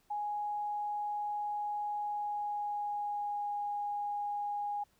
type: tone with pitch glide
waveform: sine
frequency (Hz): 830.6 to 822.5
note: G#5 to G#5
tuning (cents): 0 to -17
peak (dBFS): -33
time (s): 0.1-4.84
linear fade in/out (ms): 10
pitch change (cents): -17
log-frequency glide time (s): 1.99-3.54
effects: pink hiss -71 dBFS RMS until 4.99 s